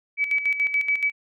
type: tone with tremolo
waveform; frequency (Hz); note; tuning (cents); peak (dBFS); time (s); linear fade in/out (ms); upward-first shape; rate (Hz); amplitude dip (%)
sine; 2287; D7; -47; -18; 0.17-1.12; 50; square; 7; 65
effects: none